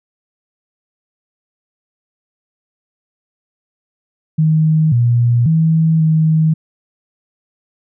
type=tone with pitch steps; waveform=sine; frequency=157.1 / 119.7 / 161 / 158.2 Hz; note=D#3 / A#2 / E3 / D#3; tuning=+17 / +46 / -41 / +29 cents; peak=-9 dBFS; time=4.38-6.54 s; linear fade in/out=10 ms; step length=540 ms; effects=none